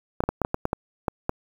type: clicks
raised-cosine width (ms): 1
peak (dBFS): -9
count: 10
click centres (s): 0.205 / 0.238 / 0.29 / 0.417 / 0.449 / 0.544 / 0.654 / 0.731 / 1.082 / 1.294
effects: 7-bit